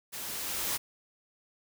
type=noise with level ramp; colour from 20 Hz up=white; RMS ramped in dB=-40 to -31 dBFS; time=0.12-0.78 s; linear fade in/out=20 ms; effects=none